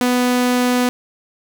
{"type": "tone", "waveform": "sawtooth", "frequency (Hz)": 247.9, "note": "B3", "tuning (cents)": 7, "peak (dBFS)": -10, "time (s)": [0.01, 0.89], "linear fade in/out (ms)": 0, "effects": []}